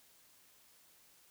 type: silence
effects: white hiss -65 dBFS RMS until 1.3 s